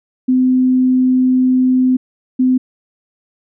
sine tone bursts at uneven times, 255.8 Hz, C4, 39 cents flat, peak -9 dBFS, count 2, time 0.28-1.97 / 2.39-2.58 s, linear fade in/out 10 ms, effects none

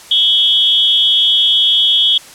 sine tone with amplitude modulation, 3322 Hz, G#7, in tune, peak -4 dBFS, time 0.11-2.18 s, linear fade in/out 5 ms, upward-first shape sine, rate 282 Hz, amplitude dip 100%, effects white hiss -37 dBFS RMS until 2.34 s + low-pass 10000 Hz 12 dB/octave

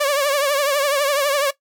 sawtooth tone with vibrato, 567 Hz, C#5, 39 cents sharp, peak -12 dBFS, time 0-1.51 s, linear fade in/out 10 ms, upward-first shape triangle, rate 12 Hz, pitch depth 98 cents each way, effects noise-tail reverb RT60 0.1 s tail -17 dB re dry + MP3 96 kbps

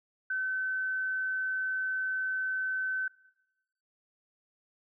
sine tone, 1526 Hz, G6, 47 cents flat, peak -29 dBFS, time 0.3-3.08 s, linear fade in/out 5 ms, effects noise-tail reverb RT60 0.9 s tail -19 dB re dry

